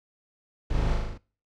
brown noise with echo, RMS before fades -29 dBFS, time 0.7-0.95 s, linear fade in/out 5 ms, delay 38 ms, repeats 6, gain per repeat -2 dB, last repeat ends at 1.178 s, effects noise-tail reverb RT60 0.4 s tail -23 dB re dry + low-pass 5000 Hz 12 dB/octave

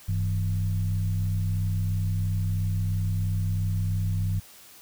sine tone with frequency modulation, 98 Hz, G2, in tune, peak -23 dBFS, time 0.08-4.4 s, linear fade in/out 10 ms, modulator 63 Hz, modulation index 0.75, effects white hiss -50 dBFS RMS until 4.81 s

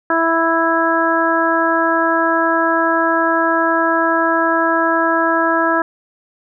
harmonic tone, 329.6 Hz, E4, in tune, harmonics 1 / 2 / 3 / 4 / 5, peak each -19 / -19 / -19 / -19 / -19 dBFS, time 0.1-5.82 s, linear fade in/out 2 ms, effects none

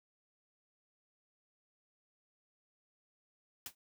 white noise with exponential decay, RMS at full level -39 dBFS, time 3.66-3.75 s, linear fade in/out 2 ms, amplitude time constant 18 ms, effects none

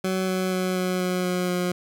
20% pulse tone with pitch steps, 187.5 / 186.1 / 184.71 / 183.32 / 181.95 / 180.59 / 179.24 Hz, F#3 / F#3 / F#3 / F#3 / F#3 / F#3 / F3, +23 / +10 / -3 / -16 / -29 / -42 / +45 cents, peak -18 dBFS, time 0.04-1.72 s, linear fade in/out 5 ms, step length 240 ms, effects none

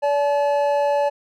triangle tone pair together, 574 / 860 Hz, D5 / A5, -40 / -40 cents, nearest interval perfect fifth, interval 700 cents, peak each -16 / -20 dBFS, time 0.02-1.1 s, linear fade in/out 20 ms, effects none

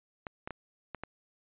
clicks, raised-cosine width 0.5 ms, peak -23 dBFS, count 5, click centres 0.268 / 0.475 / 0.507 / 0.947 / 1.036 s, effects resampled to 8000 Hz

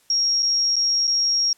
sine tone with dropouts, 5588 Hz, F8, in tune, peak -17 dBFS, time 0.1-1.53 s, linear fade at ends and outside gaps 2 ms, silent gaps 0.424-0.428 / 0.758-0.764 / 1.071-1.076 s, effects white hiss -59 dBFS RMS until 1.57 s + low-pass 12000 Hz 12 dB/octave

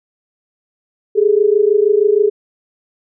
sine tone pair together, 402.8 / 429.2 Hz, G4 / A4, +47 / -43 cents, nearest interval minor second, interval 110 cents, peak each -12 dBFS, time 1.15-2.3 s, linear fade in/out 20 ms, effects none

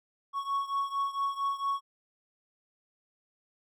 triangle beating tone pair, 1108 / 1112.4 Hz, C#6 / C#6, -1 / +6 cents, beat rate 4.4 Hz, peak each -29 / -32 dBFS, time 0.33-1.81 s, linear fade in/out 50 ms, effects none

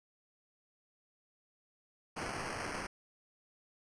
white noise with sample-and-hold, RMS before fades -40 dBFS, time 2.16-2.87 s, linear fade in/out 10 ms, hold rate 3675 Hz, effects resampled to 22050 Hz

